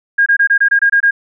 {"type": "tone bursts", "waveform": "sine", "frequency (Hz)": 1624, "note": "G#6", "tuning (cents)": -39, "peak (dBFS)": -7, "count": 9, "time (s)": [0.18, 1.11], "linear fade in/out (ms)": 10, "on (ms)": 82, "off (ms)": 24, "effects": []}